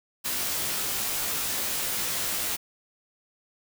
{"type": "noise with comb filter", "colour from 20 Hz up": "white", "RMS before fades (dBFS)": -29, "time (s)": [0.24, 2.57], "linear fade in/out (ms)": 20, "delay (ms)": 17, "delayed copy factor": -0.95, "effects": []}